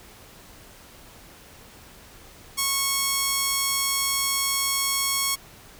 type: tone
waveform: 5% pulse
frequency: 1100 Hz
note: C#6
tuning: 14 cents flat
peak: -10 dBFS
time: 2.57-5.36 s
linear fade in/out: 20 ms
effects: pink hiss -48 dBFS RMS until 5.79 s